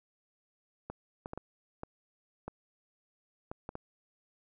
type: clicks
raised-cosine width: 1 ms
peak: -25 dBFS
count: 9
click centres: 0.9 / 1.259 / 1.334 / 1.376 / 1.834 / 2.48 / 3.515 / 3.691 / 3.754 s
effects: none